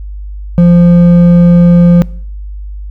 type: tone with hard clipping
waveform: sine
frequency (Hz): 173.7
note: F3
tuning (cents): -9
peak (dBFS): -3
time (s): 0.58-2.02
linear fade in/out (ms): 0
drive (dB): 5
effects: noise-tail reverb RT60 0.6 s tail -23 dB re dry + added 50 Hz sine -20 dBFS peak until 2.9 s